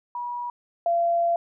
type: tone pair in turn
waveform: sine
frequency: 967 / 683.8 Hz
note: B5 / F5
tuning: -37 / -37 cents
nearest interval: tritone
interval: 600 cents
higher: first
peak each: -28 / -19 dBFS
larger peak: second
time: 0.15-0.5 / 0.86-1.36 s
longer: second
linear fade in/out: 2 ms
effects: none